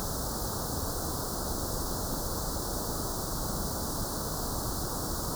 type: band-stop noise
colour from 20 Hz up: pink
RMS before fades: -33 dBFS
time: 0-5.35 s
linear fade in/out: 0 ms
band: 1400 to 4200 Hz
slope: 48 dB/octave
effects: none